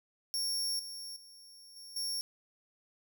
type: tone with level steps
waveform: sawtooth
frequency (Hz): 5500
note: F8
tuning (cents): -27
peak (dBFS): -29 / -39 / -50 / -45 / -31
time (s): 0.34-2.21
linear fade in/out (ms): 0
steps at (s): 0.79 / 1.16 / 1.76 / 1.96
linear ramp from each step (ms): 5
effects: none